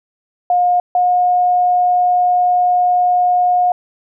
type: tone pair in turn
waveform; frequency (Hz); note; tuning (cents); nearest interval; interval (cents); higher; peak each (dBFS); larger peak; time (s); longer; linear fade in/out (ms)
sine; 714 / 719; F5 / F#5; +38 / -50; unison; 12; second; -10; neither; 0.5-0.8 / 0.95-3.72; second; 2
effects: none